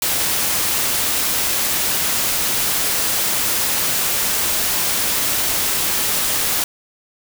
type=noise; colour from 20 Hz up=white; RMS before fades=-19 dBFS; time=0.02-6.64 s; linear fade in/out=2 ms; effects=none